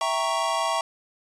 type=chord; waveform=square; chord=E diminished seventh; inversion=none; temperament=equal; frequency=659.3 / 784 / 932.3 / 1108.7 Hz; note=E5 / G5 / Bb5 / Db6; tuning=0 / 0 / 0 / 0 cents; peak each=-29 / -32 / -29 / -28 dBFS; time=0.01-0.81 s; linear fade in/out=2 ms; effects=resampled to 22050 Hz